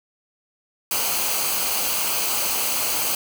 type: noise with comb filter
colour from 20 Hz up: white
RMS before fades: -23 dBFS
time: 0.91-3.15 s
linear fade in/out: 2 ms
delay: 0.55 ms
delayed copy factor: -0.55
effects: none